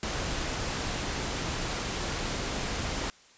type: noise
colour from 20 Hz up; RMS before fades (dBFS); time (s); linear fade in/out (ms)
pink; -32; 0.03-3.1; 0
effects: white hiss -57 dBFS RMS until 3.37 s + resampled to 16000 Hz